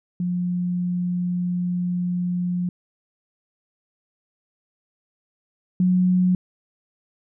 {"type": "tone pair in turn", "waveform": "sine", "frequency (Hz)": [177.9, 182.16], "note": ["F3", "F#3"], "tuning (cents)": [32, -27], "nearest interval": "unison", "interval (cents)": 41, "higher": "second", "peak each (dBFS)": [-21, -15], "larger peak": "second", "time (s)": [[0.2, 2.69], [5.8, 6.35]], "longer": "first", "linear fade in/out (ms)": 2, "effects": []}